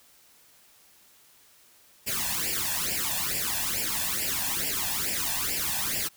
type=noise with flanger; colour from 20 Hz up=white; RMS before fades=-29 dBFS; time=2.06-6.09 s; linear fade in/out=20 ms; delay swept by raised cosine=0.39 to 1.18 ms; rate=2.3 Hz; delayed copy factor=+0.85; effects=white hiss -58 dBFS RMS until 6.16 s